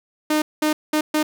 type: tone bursts at uneven times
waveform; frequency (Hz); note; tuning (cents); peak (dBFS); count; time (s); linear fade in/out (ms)
sawtooth; 305.8; D#4; -30; -13; 4; 0.3-0.42 / 0.62-0.73 / 0.93-1.01 / 1.14-1.23; 5
effects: none